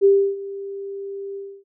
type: tone with ADSR envelope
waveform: sine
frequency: 395.6 Hz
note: G4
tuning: 16 cents sharp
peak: -9 dBFS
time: 0.01-1.64 s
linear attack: 37 ms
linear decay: 310 ms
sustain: -19 dB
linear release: 280 ms
effects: none